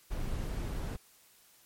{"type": "noise", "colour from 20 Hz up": "brown", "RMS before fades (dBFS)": -35, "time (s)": [0.1, 0.97], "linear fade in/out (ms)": 20, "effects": ["white hiss -62 dBFS RMS until 1.65 s", "MP3 64 kbps"]}